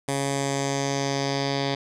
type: tone with low-pass filter sweep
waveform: 10% pulse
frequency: 138.59 Hz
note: C#3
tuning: in tune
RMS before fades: -26 dBFS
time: 0.08-1.75 s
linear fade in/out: 5 ms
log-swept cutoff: 9100 to 4300 Hz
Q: 3
effects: none